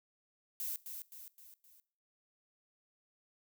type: noise with echo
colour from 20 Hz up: violet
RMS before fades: -39 dBFS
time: 0.6-0.76 s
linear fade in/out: 0 ms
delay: 260 ms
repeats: 4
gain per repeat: -6 dB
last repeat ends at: 1.8 s
effects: noise-tail reverb RT60 0.5 s tail -20 dB re dry